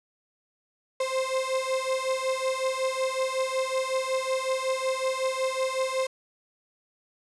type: beating tone pair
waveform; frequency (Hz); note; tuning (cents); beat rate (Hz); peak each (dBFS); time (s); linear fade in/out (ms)
35% pulse; 521 / 526.4; C5 / C5; -7 / +10; 5.4; -27; 1-6.07; 5
effects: resampled to 24000 Hz + 9-bit